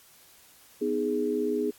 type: chord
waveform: sine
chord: G# minor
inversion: first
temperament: just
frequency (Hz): 249.2 / 311.5 / 415.3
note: B3 / D#4 / G#4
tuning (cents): +16 / +2 / 0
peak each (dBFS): -31 / -31 / -27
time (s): 0.81-1.71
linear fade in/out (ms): 10
effects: white hiss -56 dBFS RMS until 1.78 s + AAC 64 kbps